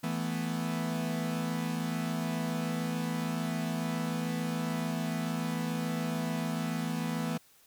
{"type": "chord", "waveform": "45% pulse", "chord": "E suspended fourth", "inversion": "none", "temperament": "equal", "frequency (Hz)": [164.81, 220, 246.9], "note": ["E3", "A3", "B3"], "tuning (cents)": [0, 0, 0], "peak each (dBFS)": [-34, -36, -36], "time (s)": [0.03, 7.38], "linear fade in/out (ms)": 10, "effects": ["white hiss -62 dBFS RMS until 7.66 s"]}